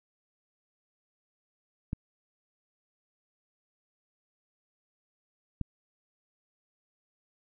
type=clicks; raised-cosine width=5 ms; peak=-19 dBFS; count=2; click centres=1.931 / 5.613 s; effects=none